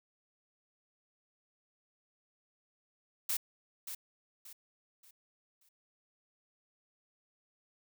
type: noise with echo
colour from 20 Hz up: blue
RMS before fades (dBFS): -33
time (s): 3.29-3.37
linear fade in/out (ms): 5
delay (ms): 580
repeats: 4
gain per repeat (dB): -9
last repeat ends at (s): 5.69
effects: none